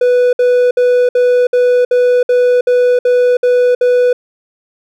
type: tone bursts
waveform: triangle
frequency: 493.9 Hz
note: B4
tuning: in tune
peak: -5 dBFS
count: 11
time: 0.01-4.13 s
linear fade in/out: 5 ms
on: 320 ms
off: 60 ms
effects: none